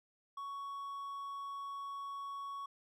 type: tone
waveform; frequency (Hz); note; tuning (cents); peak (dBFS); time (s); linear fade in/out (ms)
triangle; 1115; C#6; +10; -39; 0.37-2.66; 5
effects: none